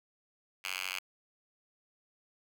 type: tone with high-pass filter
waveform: 5% pulse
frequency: 93.1 Hz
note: F#2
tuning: 11 cents sharp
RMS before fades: -38 dBFS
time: 0.64-0.99 s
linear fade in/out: 5 ms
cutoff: 2100 Hz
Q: 2.7
effects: none